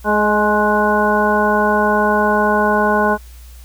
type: harmonic tone with a mistuned harmonic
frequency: 210.6 Hz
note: G#3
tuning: 24 cents sharp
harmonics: 1 / 2 / 3 / 4 / 5 / 7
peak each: -19 / -19 / -19 / -19 / -19 / -19 dBFS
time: 0.04-3.18 s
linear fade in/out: 50 ms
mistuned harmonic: 3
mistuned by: -20 cents
effects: added 60 Hz sine -35 dBFS peak until 3.64 s + white hiss -47 dBFS RMS until 3.64 s